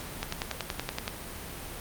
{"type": "click train", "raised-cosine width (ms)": 0.2, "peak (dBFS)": -13, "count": 10, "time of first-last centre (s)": [0.23, 1.079], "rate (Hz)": 10.6, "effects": ["pink hiss -40 dBFS RMS until 1.8 s", "Opus 48 kbps"]}